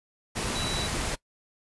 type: tone in noise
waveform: sine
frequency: 3929 Hz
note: B7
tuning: 10 cents flat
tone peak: -33 dBFS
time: 0.54-0.88 s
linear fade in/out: 20 ms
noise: pink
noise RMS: -30 dBFS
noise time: 0.35-1.16 s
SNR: -6 dB
effects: noise-tail reverb RT60 0.1 s tail -21 dB re dry + resampled to 24000 Hz